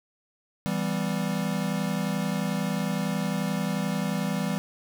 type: chord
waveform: square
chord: E minor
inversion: none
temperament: equal with one note detuned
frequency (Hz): 164.81 / 196 / 247.8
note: E3 / G3 / B3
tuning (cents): 0 / 0 / +6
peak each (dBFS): -31 / -29 / -34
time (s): 0.66-4.58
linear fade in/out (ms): 0
effects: none